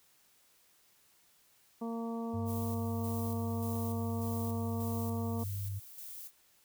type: harmonic tone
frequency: 230 Hz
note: A#3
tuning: 23 cents flat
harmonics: 1 / 2 / 3 / 4 / 5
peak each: -36 / -42 / -46 / -48 / -50 dBFS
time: 1.81-5.44 s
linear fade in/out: 10 ms
type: tone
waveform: sine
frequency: 98.8 Hz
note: G2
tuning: 14 cents sharp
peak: -35 dBFS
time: 2.33-5.8 s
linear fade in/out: 20 ms
type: noise with tremolo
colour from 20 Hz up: violet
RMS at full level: -46 dBFS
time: 2.45-6.32 s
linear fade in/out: 50 ms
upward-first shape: square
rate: 1.7 Hz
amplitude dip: 50%
effects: white hiss -67 dBFS RMS until 6.64 s